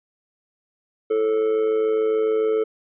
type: tone with amplitude modulation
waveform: triangle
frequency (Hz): 438.3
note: A4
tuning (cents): -7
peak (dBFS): -13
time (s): 1.1-2.64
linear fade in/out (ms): 10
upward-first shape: sine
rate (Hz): 107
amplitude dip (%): 60
effects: resampled to 8000 Hz